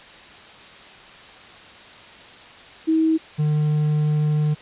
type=tone pair in turn; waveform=sine / triangle; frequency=320 / 151.02 Hz; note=D#4 / D3; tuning=+49 / +49 cents; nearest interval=octave + minor second; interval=1300 cents; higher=first; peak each=-15 dBFS; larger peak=neither; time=2.87-3.18 / 3.38-4.55 s; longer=second; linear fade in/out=20 ms; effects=white hiss -43 dBFS RMS until 4.61 s + resampled to 8000 Hz